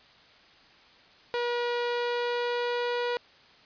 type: tone with pitch glide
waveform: sawtooth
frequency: 480.8 to 483.9 Hz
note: B4 to B4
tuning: -46 to -35 cents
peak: -23 dBFS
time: 1.34-3.17 s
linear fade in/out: 0 ms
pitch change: +11 cents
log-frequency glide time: 1.82-3 s
effects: white hiss -56 dBFS RMS until 3.65 s + resampled to 11025 Hz